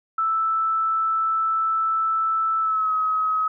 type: tone with pitch glide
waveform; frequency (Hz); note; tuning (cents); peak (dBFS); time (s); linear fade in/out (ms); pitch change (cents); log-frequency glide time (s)
sine; 1318.5 to 1274.3; E6 to D#6; 0 to +41; -19; 0.18-3.48; 5; -59; 2.6-2.93
effects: none